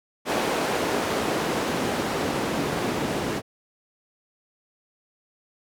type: noise with band-pass filter sweep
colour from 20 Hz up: white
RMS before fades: -26 dBFS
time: 0.25-3.42 s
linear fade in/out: 50 ms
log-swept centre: 410 to 240 Hz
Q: 0.83
effects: none